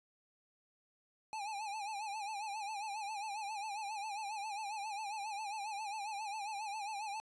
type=tone with vibrato; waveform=square; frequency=836 Hz; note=G#5; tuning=11 cents sharp; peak=-40 dBFS; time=1.33-7.2 s; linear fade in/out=0 ms; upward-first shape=sine; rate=7.4 Hz; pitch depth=100 cents each way; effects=resampled to 22050 Hz